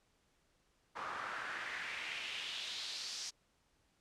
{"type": "noise with band-pass filter sweep", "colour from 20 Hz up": "pink", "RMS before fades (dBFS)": -43, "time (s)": [0.95, 3.31], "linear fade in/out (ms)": 20, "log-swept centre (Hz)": [1100, 5500], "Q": 2.7, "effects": ["pink hiss -75 dBFS RMS until 4 s", "low-pass 9000 Hz 12 dB/octave"]}